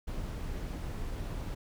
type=noise; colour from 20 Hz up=brown; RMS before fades=-37 dBFS; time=0.07-1.55 s; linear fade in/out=10 ms; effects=none